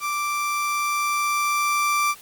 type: tone with level ramp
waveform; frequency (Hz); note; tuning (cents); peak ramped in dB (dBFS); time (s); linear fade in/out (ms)
30% pulse; 1174.7; D6; 0; -21 to -16; 0-2.15; 50
effects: white hiss -46 dBFS RMS until 2.21 s + Opus 48 kbps